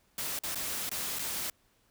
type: noise with dropouts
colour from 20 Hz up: white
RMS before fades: -35 dBFS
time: 0.18-1.5 s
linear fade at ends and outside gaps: 2 ms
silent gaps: 0.39-0.435 / 0.547-0.556 / 0.893-0.914 / 1.188-1.192 s
effects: pink hiss -69 dBFS RMS until 1.9 s